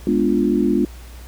sine chord, G# diminished seventh, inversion none, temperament equal, 207.7 / 246.9 / 293.7 / 349.2 Hz, G#3 / B3 / D4 / F4, 0 / 0 / 0 / 0 cents, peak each -20 dBFS, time 0.07-0.85 s, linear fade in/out 2 ms, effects added 60 Hz sine -35 dBFS peak until 1.27 s + pink hiss -45 dBFS RMS until 1.27 s

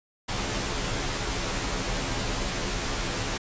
pink noise with comb filter, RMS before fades -29 dBFS, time 0.28-3.38 s, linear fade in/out 10 ms, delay 13 ms, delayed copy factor -0.85, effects resampled to 16000 Hz

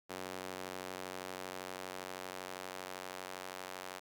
sawtooth tone with high-pass filter sweep, 92.6 Hz, F#2, 2 cents sharp, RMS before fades -45 dBFS, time 0.09-4 s, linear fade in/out 20 ms, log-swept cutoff 390 to 660 Hz, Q 0.79, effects none

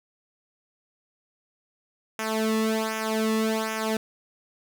sawtooth tone with flanger, 220 Hz, A3, in tune, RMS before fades -26 dBFS, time 2.19-3.97 s, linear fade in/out 2 ms, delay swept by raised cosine 0.23 to 1.33 ms, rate 1.3 Hz, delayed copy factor -0.85, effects none

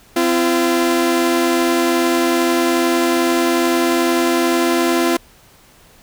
sawtooth tone pair together, 258.5 / 340.9 Hz, C4 / F4, -21 / -42 cents, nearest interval perfect fourth, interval 479 cents, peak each -15 / -11 dBFS, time 0.16-5.17 s, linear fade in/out 5 ms, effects pink hiss -48 dBFS RMS until 6.02 s

